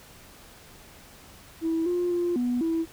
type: tone with pitch steps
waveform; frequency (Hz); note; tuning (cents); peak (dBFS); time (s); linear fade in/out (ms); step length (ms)
sine; 326.4 / 353.4 / 349 / 245.1 / 327.8; E4 / F4 / F4 / B3 / E4; -17 / +21 / -1 / -13 / -10; -22; 1.61-2.86; 50; 250
effects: tanh soft clip ceiling -19 dBFS + pink hiss -50 dBFS RMS until 2.92 s